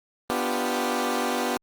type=chord; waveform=15% pulse; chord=G dominant seventh; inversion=first; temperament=equal; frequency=246.9 / 293.7 / 349.2 / 392 Hz; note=B3 / D4 / F4 / G4; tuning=0 / 0 / 0 / 0 cents; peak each=-21 / -26 / -25 / -24 dBFS; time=0.3-1.57 s; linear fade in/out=0 ms; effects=Opus 32 kbps